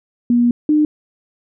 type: tone pair in turn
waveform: sine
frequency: 240 / 302.4 Hz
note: B3 / D#4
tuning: -49 / -49 cents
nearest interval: major third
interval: 400 cents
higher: second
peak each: -10 dBFS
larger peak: neither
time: 0.3-0.51 / 0.69-0.85 s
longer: first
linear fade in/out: 2 ms
effects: none